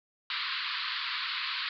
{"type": "band-pass noise", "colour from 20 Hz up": "white", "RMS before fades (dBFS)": -34, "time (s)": [0.3, 1.69], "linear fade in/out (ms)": 2, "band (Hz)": [1000, 4600], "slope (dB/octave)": 96, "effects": []}